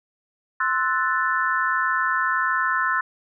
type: chord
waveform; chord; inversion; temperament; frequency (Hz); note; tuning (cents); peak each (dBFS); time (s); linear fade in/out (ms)
sine; F# half-diminished seventh; second; equal; 1046.5 / 1318.5 / 1480 / 1760; C6 / E6 / F#6 / A6; 0 / 0 / 0 / 0; -25; 0.6-3.01; 5
effects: none